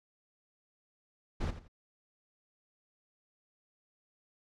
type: noise with echo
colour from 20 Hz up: brown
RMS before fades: -33 dBFS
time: 1.4-1.51 s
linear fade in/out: 10 ms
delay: 86 ms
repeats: 2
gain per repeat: -12 dB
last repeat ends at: 1.682 s
effects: low-pass 6000 Hz 12 dB/octave